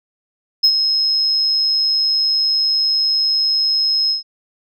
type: tone with ADSR envelope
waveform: sine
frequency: 5150 Hz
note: E8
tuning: 41 cents flat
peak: -5 dBFS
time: 0.63-4.23 s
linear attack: 15 ms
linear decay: 64 ms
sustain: -8 dB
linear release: 130 ms
effects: tanh soft clip ceiling -6 dBFS